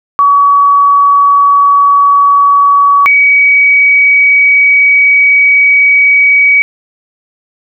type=tone pair in turn; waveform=sine; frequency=1133 / 2266 Hz; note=C#6 / C#7; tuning=+37 / +37 cents; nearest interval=octave; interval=1200 cents; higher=second; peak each=-3 dBFS; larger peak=neither; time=0.19-3.06 / 3.06-6.62 s; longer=second; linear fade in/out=0 ms; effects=none